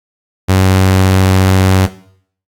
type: tone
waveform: sawtooth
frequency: 94.4 Hz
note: F#2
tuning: 35 cents sharp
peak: -3 dBFS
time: 0.48-1.87 s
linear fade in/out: 20 ms
effects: noise-tail reverb RT60 0.6 s tail -17 dB re dry + AAC 64 kbps